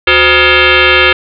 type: tone with frequency modulation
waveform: sine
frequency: 517 Hz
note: C5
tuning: 21 cents flat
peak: -4 dBFS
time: 0.07-1.13 s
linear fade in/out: 5 ms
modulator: 442 Hz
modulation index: 6.6
effects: none